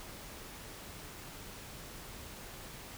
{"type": "silence", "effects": ["pink hiss -48 dBFS RMS until 2.97 s"]}